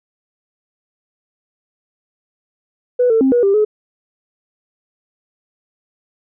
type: tone with pitch steps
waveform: sine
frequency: 494.1 / 448.7 / 265.7 / 482.6 / 395.8 / 425.2 Hz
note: B4 / A4 / C4 / B4 / G4 / G#4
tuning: +1 / +34 / +27 / -40 / +17 / +41 cents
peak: -9 dBFS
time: 2.99-3.65 s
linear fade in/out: 10 ms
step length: 110 ms
effects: tanh soft clip ceiling -5 dBFS